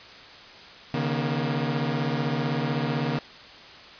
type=tone cluster; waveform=sawtooth; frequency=137.9 / 153.7 / 237.5 Hz; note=C#3 / D#3 / A#3; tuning=-9 / -21 / +33 cents; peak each=-25 dBFS; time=0.94-3.19 s; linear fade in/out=2 ms; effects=white hiss -45 dBFS RMS until 3.99 s + resampled to 11025 Hz